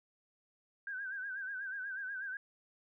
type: tone with vibrato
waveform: sine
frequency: 1568 Hz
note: G6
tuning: in tune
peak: -38 dBFS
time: 0.87-2.37 s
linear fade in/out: 2 ms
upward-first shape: sine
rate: 8.2 Hz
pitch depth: 82 cents each way
effects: none